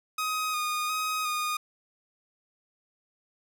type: tone with vibrato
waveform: sawtooth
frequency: 1243 Hz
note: D#6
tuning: 2 cents flat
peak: -24 dBFS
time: 0.18-1.57 s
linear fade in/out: 5 ms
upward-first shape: square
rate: 1.4 Hz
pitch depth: 21 cents each way
effects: none